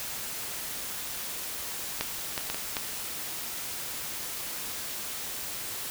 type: clicks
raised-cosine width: 0.2 ms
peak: -10 / -12 / -13 / -16 / -12 dBFS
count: 5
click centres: 2.01 / 2.378 / 2.5 / 2.545 / 2.768 s
effects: white hiss -36 dBFS RMS until 5.9 s